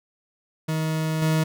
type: tone with level steps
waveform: 40% pulse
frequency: 158 Hz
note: D#3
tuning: 27 cents sharp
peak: -22 / -18 dBFS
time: 0.68-1.44 s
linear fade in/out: 10 ms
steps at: 1.22 s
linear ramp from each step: 2 ms
effects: none